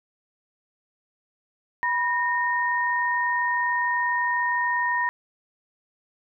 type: tone pair together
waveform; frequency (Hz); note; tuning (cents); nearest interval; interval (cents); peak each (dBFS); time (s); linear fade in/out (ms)
sine; 977 / 1844.3; B5 / A#6; -19 / -19; major seventh; 1100; -24 / -24; 1.83-5.09; 0
effects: none